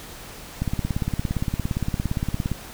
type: click train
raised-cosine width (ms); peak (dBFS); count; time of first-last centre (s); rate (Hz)
5; -11; 34; 0.62-2.517; 17.4
effects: pink hiss -40 dBFS RMS until 2.73 s